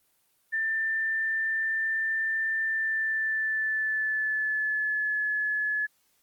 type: tone with pitch glide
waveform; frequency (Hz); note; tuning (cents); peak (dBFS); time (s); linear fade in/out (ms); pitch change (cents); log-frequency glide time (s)
sine; 1784 to 1709.4; A6 to G#6; +23 to +49; -25; 0.52-5.87; 20; -74; 2.63-5.22
effects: white hiss -69 dBFS RMS until 6.22 s + Opus 24 kbps